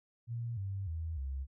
sine tone with pitch steps, 117.4 / 97.59 / 81.12 / 67.43 Hz, A#2 / G2 / E2 / C#2, +13 / -7 / -27 / -47 cents, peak -35 dBFS, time 0.27-1.47 s, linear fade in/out 50 ms, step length 300 ms, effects none

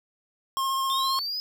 square tone with vibrato, 1071 Hz, C6, 40 cents sharp, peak -25 dBFS, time 0.57-1.19 s, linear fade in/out 0 ms, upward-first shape sine, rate 15 Hz, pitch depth 15 cents each way
triangle linear sweep, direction up, 3520 to 5080 Hz, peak -27 dBFS, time 0.9-1.4 s, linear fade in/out 0 ms
effects none

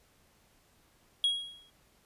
triangle tone with exponential decay, 3303 Hz, G#7, 10 cents flat, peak -21 dBFS, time 1.24-1.7 s, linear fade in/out 1 ms, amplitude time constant 100 ms, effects pink hiss -66 dBFS RMS until 2.05 s + resampled to 32000 Hz

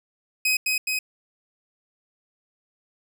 sawtooth tone with echo, 2523 Hz, D#7, 23 cents sharp, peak -16 dBFS, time 0.45-0.57 s, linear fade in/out 5 ms, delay 210 ms, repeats 2, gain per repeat -2 dB, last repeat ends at 0.99 s, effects none

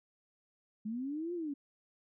sine linear two-way sweep, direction up then down, 206.8 to 357.4 to 271.9 Hz, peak -35 dBFS, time 0.85-1.54 s, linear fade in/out 10 ms, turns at 1.34 s, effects none

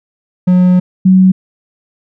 triangle / sine tone pair in turn, 181.3 / 187.15 Hz, F#3 / F#3, -35 / +20 cents, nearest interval minor second, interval 55 cents, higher second, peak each -3 dBFS, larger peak neither, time 0.47-0.8 / 1.05-1.32 s, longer first, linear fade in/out 10 ms, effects none

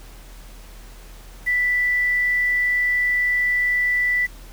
sine tone with quantisation, 1975.5 Hz, B6, in tune, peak -17 dBFS, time 1.46-4.27 s, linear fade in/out 20 ms, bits 7, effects added 40 Hz sine -39 dBFS peak until 4.52 s + pink hiss -47 dBFS RMS until 4.52 s

